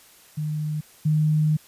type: tone pair in turn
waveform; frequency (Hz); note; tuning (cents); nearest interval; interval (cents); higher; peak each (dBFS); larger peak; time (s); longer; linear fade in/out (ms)
sine; 152.3 / 153.63; D#3 / D#3; -37 / -22; unison; 15; second; -24 / -17; second; 0.37-0.81 / 1.05-1.57; second; 10
effects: white hiss -52 dBFS RMS until 1.67 s + resampled to 32000 Hz